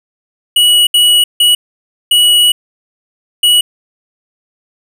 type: tone bursts at uneven times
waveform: square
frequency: 2926 Hz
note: F#7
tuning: 20 cents flat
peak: -6 dBFS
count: 5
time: 0.56-0.87 / 0.94-1.24 / 1.4-1.55 / 2.11-2.52 / 3.43-3.61 s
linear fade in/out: 5 ms
effects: none